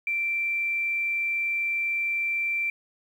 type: tone with quantisation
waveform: sine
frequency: 2349 Hz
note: D7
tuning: in tune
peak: -24 dBFS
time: 0.07-2.7 s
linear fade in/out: 2 ms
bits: 9
effects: none